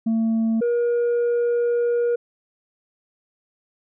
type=tone pair in turn; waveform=sine; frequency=224.9 / 476.5 Hz; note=A3 / A#4; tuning=+38 / +38 cents; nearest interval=octave + minor second; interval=1300 cents; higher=second; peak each=-15 dBFS; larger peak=neither; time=0.06-0.61 / 0.61-2.16 s; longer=second; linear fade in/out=10 ms; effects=tanh soft clip ceiling -17 dBFS